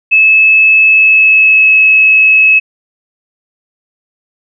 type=tone with pitch glide; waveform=sine; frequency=2600 to 2581 Hz; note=E7 to E7; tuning=-24 to -37 cents; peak=-3 dBFS; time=0.11-2.6 s; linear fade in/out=20 ms; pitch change=-13 cents; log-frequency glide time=0.87-1.76 s; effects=none